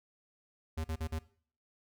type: tone bursts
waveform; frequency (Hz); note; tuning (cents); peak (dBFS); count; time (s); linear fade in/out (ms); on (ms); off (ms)
square; 79.8; D#2; +44; -34; 4; 0.77-1.191; 10; 73; 43
effects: noise-tail reverb RT60 0.5 s tail -19 dB re dry